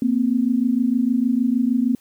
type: tone pair together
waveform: sine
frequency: 233.1 / 259.6 Hz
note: A#3 / C4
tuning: 0 / -13 cents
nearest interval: major second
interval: 187 cents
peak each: -19 dBFS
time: 0.02-1.95 s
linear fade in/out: 2 ms
effects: white hiss -58 dBFS RMS until 2 s